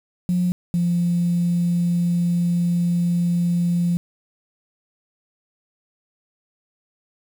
sine tone pair in turn, 178.6 / 173.52 Hz, F3 / F3, +39 / -11 cents, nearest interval unison, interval 50 cents, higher first, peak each -16 dBFS, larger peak neither, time 0.29-0.52 / 0.74-3.97 s, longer second, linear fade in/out 0 ms, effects tanh soft clip ceiling -12 dBFS + 7-bit

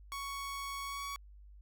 sawtooth tone with pitch glide, 1113 to 1125.3 Hz, C#6 to C#6, +7 to +26 cents, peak -35 dBFS, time 0.12-1.16 s, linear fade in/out 0 ms, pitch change +19 cents, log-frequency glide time 0.85-1.04 s, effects added 50 Hz sine -52 dBFS peak until 1.61 s

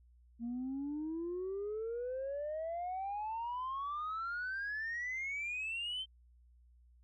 sine exponential sweep, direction up, 230 to 3136 Hz, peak -35 dBFS, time 0.39-6.06 s, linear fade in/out 50 ms, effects tanh soft clip ceiling -34 dBFS + added 60 Hz sine -61 dBFS peak until 7.03 s

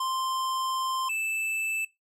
square tone pair in turn, 1046 / 2637 Hz, C6 / E7, -1 / 0 cents, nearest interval octave + major third, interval 1601 cents, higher second, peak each -28 dBFS, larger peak neither, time 0-1.09 / 1.09-1.85 s, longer first, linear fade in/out 5 ms, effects noise-tail reverb RT60 0.2 s tail -20 dB re dry + low-pass 12000 Hz 12 dB/octave

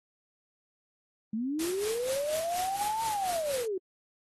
sine linear two-way sweep, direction up then down, 207.7 to 910 to 360.2 Hz, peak -29 dBFS, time 1.33-3.78 s, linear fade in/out 5 ms, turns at 3.04 s
white noise with tremolo, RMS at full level -36 dBFS, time 1.59-3.66 s, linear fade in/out 5 ms, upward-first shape sine, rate 4.2 Hz, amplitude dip 65%
effects AAC 32 kbps

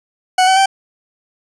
40% pulse tone with pitch steps, 741 / 758.8 / 776.9 Hz, F#5 / F#5 / G5, +2 / +43 / -16 cents, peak -8 dBFS, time 0.38-0.659 s, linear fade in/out 5 ms, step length 93 ms, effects resampled to 22050 Hz + 8-bit

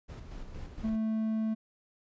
brown noise with tremolo, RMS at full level -41 dBFS, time 0.08-0.97 s, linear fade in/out 20 ms, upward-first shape square, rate 4.3 Hz, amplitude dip 40%
triangle tone, 220 Hz, A3, in tune, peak -26 dBFS, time 0.83-1.55 s, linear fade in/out 20 ms
effects resampled to 16000 Hz

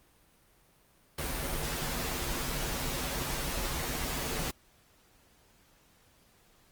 pink noise with comb filter, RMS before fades -34 dBFS, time 1.18-4.51 s, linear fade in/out 5 ms, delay 9.9 ms, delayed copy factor -0.7, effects pink hiss -64 dBFS RMS until 6.71 s + Opus 32 kbps

